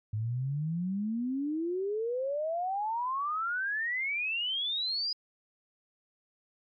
sine exponential sweep, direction up, 104.1 to 4978 Hz, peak -29 dBFS, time 0.13-5.13 s, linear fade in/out 5 ms, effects MP3 64 kbps

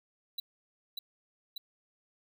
square tone with echo, 3951 Hz, B7, in tune, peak -34 dBFS, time 0.38-0.4 s, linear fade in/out 5 ms, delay 590 ms, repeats 2, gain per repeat -2 dB, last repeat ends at 1.58 s, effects none

